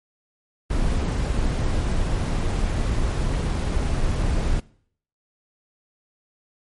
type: noise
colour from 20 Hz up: brown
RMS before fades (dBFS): -22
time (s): 0.7-4.6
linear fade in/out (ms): 5
effects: noise-tail reverb RT60 0.6 s tail -22 dB re dry + MP3 48 kbps